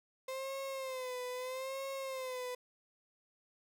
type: tone with vibrato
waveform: 35% pulse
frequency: 520 Hz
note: C5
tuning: 11 cents flat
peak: -37 dBFS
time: 0.28-2.55 s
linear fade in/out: 5 ms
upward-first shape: sine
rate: 0.78 Hz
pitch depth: 74 cents each way
effects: none